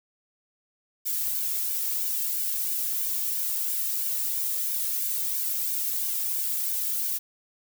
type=noise with flanger; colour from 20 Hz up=violet; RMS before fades=-28 dBFS; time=1.05-7.19 s; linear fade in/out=20 ms; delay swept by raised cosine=1.5 to 2.07 ms; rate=3 Hz; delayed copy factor=-1; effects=none